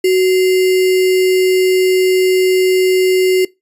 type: tone with sample-and-hold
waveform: sine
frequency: 372.1 Hz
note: F#4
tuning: 10 cents sharp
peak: -8 dBFS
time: 0.04-3.45 s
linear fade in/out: 5 ms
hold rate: 2450 Hz
effects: noise-tail reverb RT60 0.2 s tail -22 dB re dry + resampled to 32000 Hz